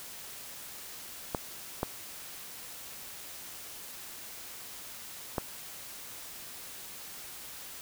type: clicks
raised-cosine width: 1 ms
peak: -15 dBFS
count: 3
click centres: 1.348 / 1.831 / 5.382 s
effects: white hiss -45 dBFS RMS until 7.81 s